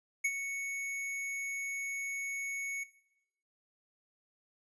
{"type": "tone with ADSR envelope", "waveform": "square", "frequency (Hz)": 2217, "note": "C#7", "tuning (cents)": 0, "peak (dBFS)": -27, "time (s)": [0.24, 2.84], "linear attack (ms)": 10, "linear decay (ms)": 48, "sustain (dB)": -9, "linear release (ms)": 11, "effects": ["noise-tail reverb RT60 0.8 s tail -18 dB re dry", "resampled to 24000 Hz"]}